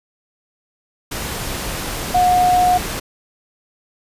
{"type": "tone in noise", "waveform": "sine", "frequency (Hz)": 724, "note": "F#5", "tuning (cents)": -38, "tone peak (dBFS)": -11, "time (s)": [2.14, 2.78], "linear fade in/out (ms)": 10, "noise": "pink", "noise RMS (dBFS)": -25, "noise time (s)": [1.11, 3], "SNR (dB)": 11, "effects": ["resampled to 32000 Hz"]}